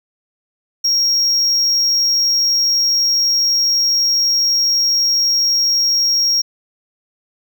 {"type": "tone", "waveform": "triangle", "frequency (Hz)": 5588, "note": "F8", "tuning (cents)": 0, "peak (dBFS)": -11, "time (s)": [0.84, 6.42], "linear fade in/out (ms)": 10, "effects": []}